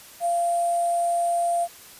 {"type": "tone with sample-and-hold", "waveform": "sine", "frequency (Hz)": 690, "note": "F5", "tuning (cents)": -21, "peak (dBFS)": -20, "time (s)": [0.2, 1.68], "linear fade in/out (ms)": 50, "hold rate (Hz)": 8820, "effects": ["white hiss -46 dBFS RMS until 1.99 s", "resampled to 32000 Hz"]}